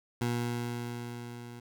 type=tone with level ramp; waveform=20% pulse; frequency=119.7 Hz; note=A#2; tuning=46 cents sharp; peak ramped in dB=-23 to -39 dBFS; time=0.21-1.6 s; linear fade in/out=5 ms; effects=none